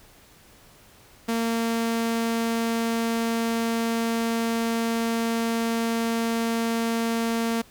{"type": "tone", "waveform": "sawtooth", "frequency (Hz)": 229.3, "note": "A#3", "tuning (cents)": -28, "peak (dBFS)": -19, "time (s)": [1.28, 7.62], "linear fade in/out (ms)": 10, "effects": ["pink hiss -53 dBFS RMS until 7.7 s"]}